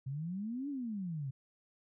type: exponential two-way sweep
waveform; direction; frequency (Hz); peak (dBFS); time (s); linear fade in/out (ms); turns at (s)
sine; up then down; 128.3 to 293.2 to 128.3; -36; 0.06-1.31; 10; 0.69
effects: none